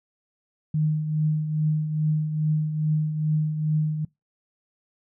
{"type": "tone with tremolo", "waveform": "sine", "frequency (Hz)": 154, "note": "D#3", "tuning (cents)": -17, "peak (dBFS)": -18, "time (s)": [0.74, 4.05], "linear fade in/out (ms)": 5, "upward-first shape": "triangle", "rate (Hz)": 2.4, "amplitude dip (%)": 60, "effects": ["noise-tail reverb RT60 0.2 s tail -24 dB re dry"]}